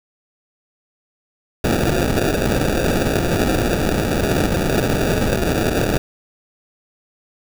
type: noise with sample-and-hold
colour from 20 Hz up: blue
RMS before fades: -18 dBFS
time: 1.64-5.98 s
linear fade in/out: 5 ms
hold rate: 1050 Hz
effects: none